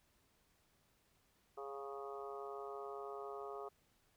harmonic tone with a mistuned harmonic, 138 Hz, C#3, 7 cents flat, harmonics 3 / 4 / 5 / 6 / 7 / 8 / 9, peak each -47 / -55 / -51 / -57 / -59 / -54 / -53 dBFS, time 1.57-3.69 s, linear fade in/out 10 ms, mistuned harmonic 5, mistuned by +27 cents, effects pink hiss -75 dBFS RMS until 4.16 s

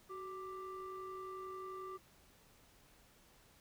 triangle ring-modulated tone, 400.8 Hz, G4, 38 cents sharp, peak -39 dBFS, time 0.09-1.98 s, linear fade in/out 20 ms, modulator 776 Hz, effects pink hiss -66 dBFS RMS until 3.6 s

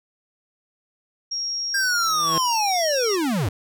sine tone, 5590 Hz, F8, 1 cent sharp, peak -24 dBFS, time 1.31-3.16 s, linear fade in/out 10 ms
square linear sweep, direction down, 1616 to 79.8 Hz, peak -21 dBFS, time 1.74-3.49 s, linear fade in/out 5 ms
15% pulse tone with exponential growth, 164.1 Hz, E3, 8 cents flat, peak -17 dBFS, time 1.92-2.38 s, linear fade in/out 2 ms, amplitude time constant 100 ms
effects none

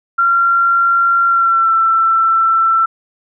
sine tone with pitch glide, 1375 to 1338.2 Hz, F6 to E6, -27 to +26 cents, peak -9 dBFS, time 0.18-2.86 s, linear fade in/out 10 ms, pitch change -47 cents, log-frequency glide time 1.27-1.72 s, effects none

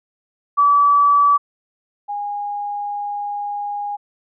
sine tone pair in turn, 1150 / 819.8 Hz, D6 / G#5, -37 / -23 cents, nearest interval tritone, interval 586 cents, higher first, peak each -10 / -22 dBFS, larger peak first, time 0.57-1.38 / 2.08-3.97 s, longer second, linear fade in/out 20 ms, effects none

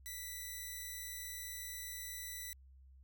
5% pulse tone, 1975.5 Hz, B6, in tune, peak -33 dBFS, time 0.06-2.53 s, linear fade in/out 0 ms, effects added 66 Hz sine -57 dBFS peak until 3.03 s

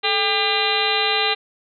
harmonic tone with a mistuned harmonic, 400.4 Hz, G4, 37 cents sharp, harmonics 1 / 2 / 3 / 4 / 5 / 6 / 7 / 8 / 9 / 10, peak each -26 / -25 / -28 / -30 / -27 / -27 / -25 / -29 / -27 / -24 dBFS, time 0.03-1.35 s, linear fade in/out 20 ms, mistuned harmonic 1, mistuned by +140 cents, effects none

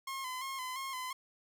sawtooth tone with vibrato, 1046.5 Hz, C6, in tune, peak -34 dBFS, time 0.07-1.13 s, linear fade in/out 5 ms, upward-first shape square, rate 2.9 Hz, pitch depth 47 cents each way, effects none

